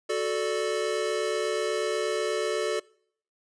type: chord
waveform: square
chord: D major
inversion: first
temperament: equal with one note detuned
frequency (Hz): 370 / 438.2 / 587.3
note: F#4 / A4 / D5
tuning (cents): 0 / -7 / 0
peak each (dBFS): -32 / -29 / -32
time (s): 0.09-2.8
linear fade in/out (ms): 10
effects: noise-tail reverb RT60 0.6 s tail -24 dB re dry + resampled to 22050 Hz